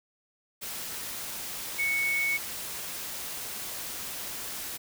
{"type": "tone in noise", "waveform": "sine", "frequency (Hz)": 2217, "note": "C#7", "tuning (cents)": 0, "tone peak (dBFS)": -25, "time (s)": [1.78, 2.38], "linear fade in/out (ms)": 20, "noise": "white", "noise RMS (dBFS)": -37, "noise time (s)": [0.61, 4.78], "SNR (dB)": 9, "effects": []}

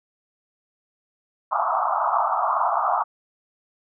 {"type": "band-pass noise", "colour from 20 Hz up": "white", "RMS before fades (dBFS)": -22, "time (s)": [1.51, 3.04], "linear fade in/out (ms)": 20, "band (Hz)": [650, 1300], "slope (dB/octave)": 96, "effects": []}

